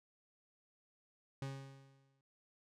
40% pulse tone with exponential decay, 136 Hz, C#3, 33 cents flat, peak -38 dBFS, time 1.42-2.21 s, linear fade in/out 2 ms, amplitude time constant 170 ms, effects noise-tail reverb RT60 0.3 s tail -25 dB re dry + low-pass 8000 Hz 12 dB/octave

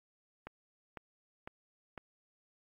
click train, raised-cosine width 0.5 ms, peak -28 dBFS, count 4, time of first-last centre 0.47-1.978 s, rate 1.99 Hz, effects AAC 48 kbps

